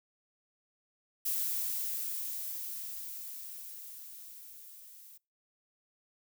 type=noise with level ramp; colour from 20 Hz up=violet; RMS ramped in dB=-32 to -54 dBFS; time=1.25-5.18 s; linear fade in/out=10 ms; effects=noise-tail reverb RT60 0.3 s tail -26 dB re dry